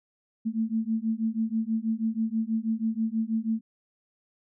sine beating tone pair, 220 / 226.2 Hz, A3 / A3, 0 / +48 cents, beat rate 6.2 Hz, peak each -28 dBFS, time 0.45-3.61 s, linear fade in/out 20 ms, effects none

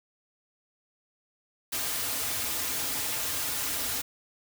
white noise with comb filter, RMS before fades -31 dBFS, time 1.72-4.02 s, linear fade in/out 10 ms, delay 5.3 ms, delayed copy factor -0.6, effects none

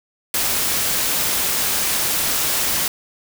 white noise, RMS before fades -20 dBFS, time 0.34-2.88 s, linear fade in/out 2 ms, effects none

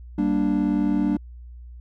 triangle chord, G minor, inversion none, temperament just, 196 / 235.2 / 294 Hz, G3 / Bb3 / D4, 0 / +16 / +2 cents, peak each -22 / -23 / -20 dBFS, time 0.18-1.17 s, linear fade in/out 5 ms, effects added 60 Hz sine -38 dBFS peak until 1.8 s

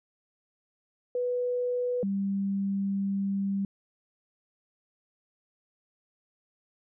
sine tone pair in turn, 493 / 197.01 Hz, B4 / G3, -3 / +9 cents, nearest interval octave + major third, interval 1588 cents, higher first, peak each -26 dBFS, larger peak neither, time 1.15-2.03 / 2.03-3.65 s, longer second, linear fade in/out 2 ms, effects none

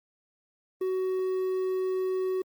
triangle tone with quantisation, 373.9 Hz, F#4, 18 cents sharp, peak -24 dBFS, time 0.81-2.42 s, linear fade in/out 5 ms, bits 9, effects Opus 32 kbps

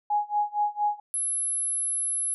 sine tone with tremolo, 832 Hz, G#5, 3 cents sharp, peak -20 dBFS, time 0.1-1 s, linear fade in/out 5 ms, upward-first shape sine, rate 4.3 Hz, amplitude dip 95%
sine tone, 11000 Hz, F9, 27 cents flat, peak -25 dBFS, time 1.14-2.34 s, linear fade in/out 0 ms
effects none

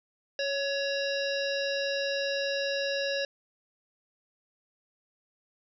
harmonic tone with a mistuned harmonic, 555 Hz, C#5, 2 cents sharp, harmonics 1 / 3 / 5 / 7 / 9 / 10, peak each -30 / -35 / -37 / -38 / -40 / -40 dBFS, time 0.39-3.25 s, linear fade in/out 2 ms, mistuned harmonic 3, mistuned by +17 cents, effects none

